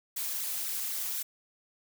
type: noise with flanger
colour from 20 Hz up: blue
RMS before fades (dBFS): -34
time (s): 0.16-1.23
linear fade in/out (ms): 10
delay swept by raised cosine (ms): 0.5 to 5.6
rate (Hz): 3.9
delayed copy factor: +0.9
effects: none